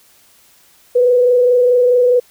sine tone with frequency modulation, 493.9 Hz, B4, in tune, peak -8 dBFS, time 0.95-2.2 s, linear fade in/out 10 ms, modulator 24.7 Hz, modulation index 0.42, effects white hiss -50 dBFS RMS until 2.3 s

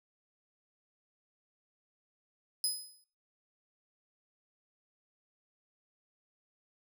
20% pulse tone with exponential decay, 5040 Hz, D#8, 21 cents sharp, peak -22 dBFS, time 2.64-3.04 s, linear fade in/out 1 ms, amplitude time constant 86 ms, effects noise-tail reverb RT60 0.5 s tail -22 dB re dry

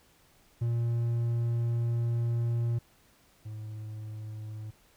triangle tone pair in turn, 117.5 / 107.95 Hz, A#2 / A2, +14 / -33 cents, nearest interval minor second, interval 147 cents, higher first, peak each -24 / -35 dBFS, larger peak first, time 0.61-2.79 / 3.45-4.71 s, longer first, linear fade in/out 10 ms, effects pink hiss -63 dBFS RMS until 4.96 s

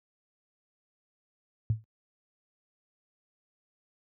sine tone with exponential decay, 110 Hz, A2, in tune, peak -19 dBFS, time 1.7-1.84 s, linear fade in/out 0 ms, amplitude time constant 29 ms, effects high-pass 60 Hz 12 dB/octave

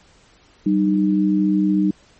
sine tone pair together, 192.53 / 306 Hz, G3 / D#4, -31 / -29 cents, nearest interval minor sixth, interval 802 cents, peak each -17 dBFS, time 0.66-1.91 s, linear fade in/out 5 ms, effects pink hiss -53 dBFS RMS until 2.19 s + MP3 32 kbps

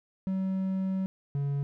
triangle tone pair in turn, 190 / 141.15 Hz, F#3 / C#3, +46 / +32 cents, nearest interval perfect fourth, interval 514 cents, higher first, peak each -25 dBFS, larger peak neither, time 0.27-1.06 / 1.35-1.63 s, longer first, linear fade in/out 0 ms, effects none

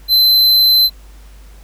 square tone, 4066 Hz, B7, 50 cents sharp, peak -8 dBFS, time 0.08-0.9 s, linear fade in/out 50 ms, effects added 50 Hz sine -36 dBFS peak until 1.63 s + pink hiss -48 dBFS RMS until 1.63 s

